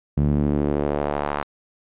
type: tone with band-pass filter sweep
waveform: sawtooth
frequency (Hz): 72.8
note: D2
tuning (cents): -15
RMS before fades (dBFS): -22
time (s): 0.17-1.43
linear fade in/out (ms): 5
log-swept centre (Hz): 160 to 1100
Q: 1.4
effects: resampled to 8000 Hz